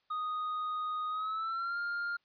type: tone with pitch glide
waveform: triangle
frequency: 1243 to 1403.3 Hz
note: D#6 to F6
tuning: -2 to +8 cents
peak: -31 dBFS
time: 0.1-2.17 s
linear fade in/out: 10 ms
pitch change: +210 cents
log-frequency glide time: 1.09-1.78 s
effects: white hiss -75 dBFS RMS until 2.24 s + resampled to 11025 Hz